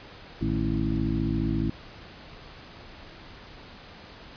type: harmonic tone with a mistuned harmonic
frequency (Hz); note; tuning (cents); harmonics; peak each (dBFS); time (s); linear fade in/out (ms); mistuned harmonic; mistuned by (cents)
54.5; A1; -16; 1 / 2 / 3 / 4 / 5 / 6; -31 / -31 / -31 / -31 / -31 / -31; 0.41-1.7; 5; 3; -110
effects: pink hiss -46 dBFS RMS until 4.36 s + resampled to 11025 Hz